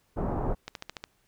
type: low-pass noise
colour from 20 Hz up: pink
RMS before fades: -29 dBFS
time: 0.16-0.55 s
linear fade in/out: 20 ms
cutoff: 990 Hz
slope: 24 dB/octave
type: click train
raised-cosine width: 0.2 ms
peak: -19 dBFS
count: 6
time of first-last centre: 0.68-1.04 s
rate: 13.9 Hz
effects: pink hiss -69 dBFS RMS until 1.27 s